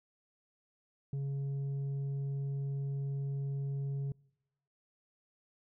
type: tone with tanh clipping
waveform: sine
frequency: 138.7 Hz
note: C#3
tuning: 1 cent sharp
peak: -34 dBFS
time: 1.13-4.12 s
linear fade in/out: 2 ms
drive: 4 dB
effects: noise-tail reverb RT60 0.9 s tail -26 dB re dry